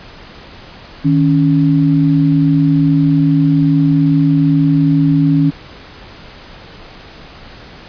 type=tone pair together; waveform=sine; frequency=156.5 / 278.9 Hz; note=D#3 / C#4; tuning=+10 / +11 cents; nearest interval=minor seventh; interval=1001 cents; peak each=-11 dBFS; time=1.04-5.51 s; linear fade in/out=20 ms; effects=pink hiss -36 dBFS RMS until 7.88 s + resampled to 11025 Hz